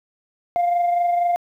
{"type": "tone pair together", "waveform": "sine", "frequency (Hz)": [698.5, 722.7], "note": ["F5", "F#5"], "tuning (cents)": [0, -41], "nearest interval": "minor second", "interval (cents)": 59, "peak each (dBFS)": [-15, -26], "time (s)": [0.56, 1.36], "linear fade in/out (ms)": 0, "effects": ["tanh soft clip ceiling -14 dBFS", "9-bit"]}